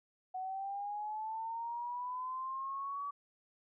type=linear sweep; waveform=sine; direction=up; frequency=740 to 1145 Hz; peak=-37 dBFS; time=0.34-3.11 s; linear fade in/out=10 ms; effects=none